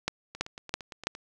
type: two click trains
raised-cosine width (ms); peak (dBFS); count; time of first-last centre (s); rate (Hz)
0.2; -24 / -10; 8 / 4; 0.35-1.151 / 0.08-1.07; 8.74 / 3.03
effects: none